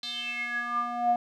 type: tone with band-pass filter sweep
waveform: square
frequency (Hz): 240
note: B3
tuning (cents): -49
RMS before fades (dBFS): -30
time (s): 0.03-1.16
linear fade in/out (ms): 2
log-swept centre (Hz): 4000 to 650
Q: 8.5
effects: none